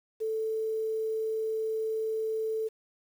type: tone with quantisation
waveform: sine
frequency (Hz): 440.7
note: A4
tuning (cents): +3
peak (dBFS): -28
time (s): 0.2-2.69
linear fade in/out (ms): 20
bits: 9
effects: none